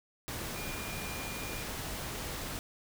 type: tone in noise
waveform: sine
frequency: 2414 Hz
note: D7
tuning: 47 cents sharp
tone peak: -45 dBFS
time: 0.56-1.63 s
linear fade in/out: 0 ms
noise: pink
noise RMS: -39 dBFS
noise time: 0.28-2.59 s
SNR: -9 dB
effects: none